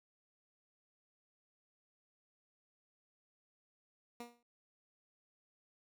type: tone with exponential decay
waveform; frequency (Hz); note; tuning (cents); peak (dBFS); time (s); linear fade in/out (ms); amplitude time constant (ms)
15% pulse; 238.6; A#3; +41; -36; 4.2-4.43; 2; 49
effects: none